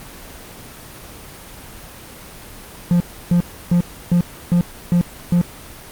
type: tone bursts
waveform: triangle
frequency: 174.61 Hz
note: F3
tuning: in tune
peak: -9 dBFS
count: 7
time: 2.91-5.414 s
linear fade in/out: 0 ms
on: 92 ms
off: 310 ms
effects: pink hiss -37 dBFS RMS until 5.91 s + Opus 24 kbps